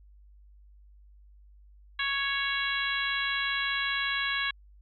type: harmonic tone with a mistuned harmonic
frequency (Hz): 554.4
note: C#5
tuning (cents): 0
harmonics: 2 / 3 / 4 / 5 / 6 / 7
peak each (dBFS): -36 / -31 / -34 / -36 / -35 / -37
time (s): 1.99-4.51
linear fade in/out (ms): 5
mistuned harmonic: 7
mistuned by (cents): +23
effects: added 50 Hz sine -52 dBFS peak until 4.81 s